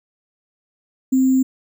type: tone with sample-and-hold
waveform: sine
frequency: 261.6 Hz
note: C4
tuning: in tune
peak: -12 dBFS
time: 1.12-1.43 s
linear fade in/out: 10 ms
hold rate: 7350 Hz
effects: none